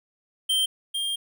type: tone pair in turn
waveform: square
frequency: 3136 / 3204 Hz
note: G7 / G7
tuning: 0 / +37 cents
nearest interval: unison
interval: 37 cents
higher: second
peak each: -21 / -26 dBFS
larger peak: first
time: 0.49-0.66 / 0.94-1.16 s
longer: second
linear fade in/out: 10 ms
effects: none